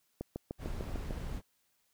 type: click train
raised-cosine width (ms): 2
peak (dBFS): -24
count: 7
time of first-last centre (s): 0.21-1.108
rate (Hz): 6.68
type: noise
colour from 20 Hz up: brown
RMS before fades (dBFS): -39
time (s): 0.58-1.42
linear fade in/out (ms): 50
effects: white hiss -75 dBFS RMS until 1.93 s